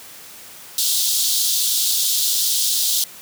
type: high-pass noise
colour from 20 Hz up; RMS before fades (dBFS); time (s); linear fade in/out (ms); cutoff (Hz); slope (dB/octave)
pink; -19; 0.78-3.04; 2; 3400; 48
effects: white hiss -40 dBFS RMS until 3.21 s + high-pass 80 Hz 12 dB/octave